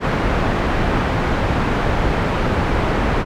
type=low-pass noise; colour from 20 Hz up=pink; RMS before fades=-18 dBFS; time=0-3.25 s; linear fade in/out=50 ms; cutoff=1800 Hz; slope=12 dB/octave; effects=none